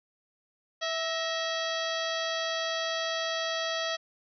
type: harmonic tone with a mistuned harmonic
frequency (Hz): 655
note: E5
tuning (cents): -11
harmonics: 1 / 2 / 3 / 4 / 5 / 6 / 7 / 8 / 9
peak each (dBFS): -33 / -37 / -36 / -43 / -36 / -40 / -41 / -44 / -44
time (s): 0.81-3.97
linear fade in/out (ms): 20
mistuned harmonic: 3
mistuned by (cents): -71
effects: none